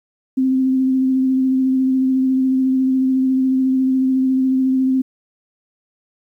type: tone with vibrato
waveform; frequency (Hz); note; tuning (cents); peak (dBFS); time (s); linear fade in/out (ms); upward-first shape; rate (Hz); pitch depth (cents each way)
sine; 261.6; C4; 0; -13; 0.37-5.02; 10; sine; 14; 16
effects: 9-bit